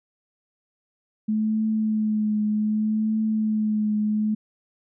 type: tone with vibrato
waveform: sine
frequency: 215 Hz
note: A3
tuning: 40 cents flat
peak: -20 dBFS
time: 1.28-4.35 s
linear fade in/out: 10 ms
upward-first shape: triangle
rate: 0.65 Hz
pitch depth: 31 cents each way
effects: none